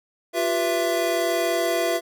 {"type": "tone cluster", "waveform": "square", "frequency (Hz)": [350.4, 390.9, 491.1, 667], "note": ["F4", "G4", "B4", "E5"], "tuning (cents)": [6, -5, -10, 20], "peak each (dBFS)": [-27, -31, -30, -24], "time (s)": [0.33, 2.01], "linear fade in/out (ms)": 50, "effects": []}